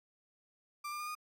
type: tone with pitch steps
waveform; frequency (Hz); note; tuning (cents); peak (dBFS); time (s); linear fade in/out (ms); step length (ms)
35% pulse; 1182 / 1197.1 / 1212.4 / 1227.9; D6 / D6 / D#6 / D#6; +11 / +33 / -45 / -23; -37; 0.84-1.152; 10; 78
effects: none